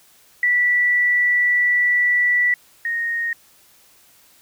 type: tone pair in turn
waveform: sine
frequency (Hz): 1960 / 1860.7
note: B6 / A#6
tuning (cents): -14 / -4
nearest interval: minor second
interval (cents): 90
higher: first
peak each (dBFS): -14 / -20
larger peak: first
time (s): 0.43-2.54 / 2.85-3.33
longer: first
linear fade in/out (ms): 2
effects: white hiss -53 dBFS RMS until 4.41 s